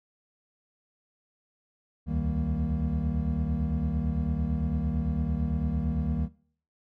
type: tone cluster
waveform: triangle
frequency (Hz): 70 / 78.9 / 157.9 / 195.6 / 232.4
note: C#2 / D#2 / D#3 / G3 / A#3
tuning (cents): +18 / +25 / +26 / -4 / -5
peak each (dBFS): -29 / -31 / -29 / -34 / -31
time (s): 2.06-6.29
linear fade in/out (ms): 50
effects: noise-tail reverb RT60 0.5 s tail -19 dB re dry